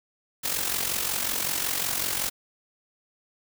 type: noise with amplitude modulation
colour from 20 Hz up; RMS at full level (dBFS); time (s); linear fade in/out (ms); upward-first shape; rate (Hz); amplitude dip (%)
white; -25; 0.43-2.3; 20; sine; 45.4; 65
effects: none